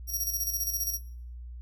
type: tone with tremolo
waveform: 5% pulse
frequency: 5670 Hz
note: F8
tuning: 25 cents sharp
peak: -22 dBFS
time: 0.07-0.99 s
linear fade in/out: 50 ms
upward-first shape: square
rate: 15 Hz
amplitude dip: 60%
effects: noise-tail reverb RT60 0.5 s tail -17 dB re dry + added 60 Hz sine -39 dBFS peak until 1.61 s